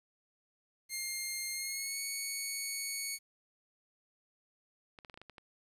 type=tone with pitch glide; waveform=10% pulse; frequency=2119 to 2222 Hz; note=C7 to C#7; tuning=+21 to +4 cents; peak=-27 dBFS; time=0.89-3.19 s; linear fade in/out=50 ms; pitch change=+83 cents; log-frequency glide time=1.53-2 s
type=clicks; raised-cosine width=0.3 ms; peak=-34 dBFS; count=8; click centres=4.988 / 5.048 / 5.098 / 5.142 / 5.175 / 5.216 / 5.297 / 5.382 s
effects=resampled to 32000 Hz + 11-bit